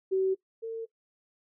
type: tone pair in turn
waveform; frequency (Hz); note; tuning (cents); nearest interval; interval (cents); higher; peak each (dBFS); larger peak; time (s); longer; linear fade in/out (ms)
sine; 380.5 / 452.5; F#4 / A4; +48 / +48; minor third; 300; second; -23 / -32; first; 0.11-0.35 / 0.62-0.86; neither; 20
effects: noise-tail reverb RT60 0.1 s tail -19 dB re dry